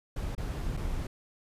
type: noise with dropouts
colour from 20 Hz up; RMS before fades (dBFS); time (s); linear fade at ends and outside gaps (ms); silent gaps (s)
brown; -33; 0.16-1.07; 5; 0.351-0.378 / 0.769-0.772
effects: resampled to 32000 Hz